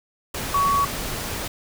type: tone in noise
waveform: sine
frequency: 1124 Hz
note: C#6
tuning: 24 cents sharp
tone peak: -17 dBFS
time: 0.54-0.85 s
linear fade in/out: 5 ms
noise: pink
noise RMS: -29 dBFS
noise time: 0.34-1.48 s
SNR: +9 dB
effects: none